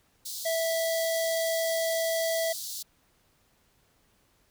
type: high-pass noise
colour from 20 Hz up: pink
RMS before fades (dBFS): -37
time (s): 0.25-2.83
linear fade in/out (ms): 10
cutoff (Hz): 3800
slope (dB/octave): 48
type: tone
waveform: square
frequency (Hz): 657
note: E5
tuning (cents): -6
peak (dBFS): -27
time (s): 0.45-2.53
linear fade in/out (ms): 10
effects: pink hiss -67 dBFS RMS until 4.5 s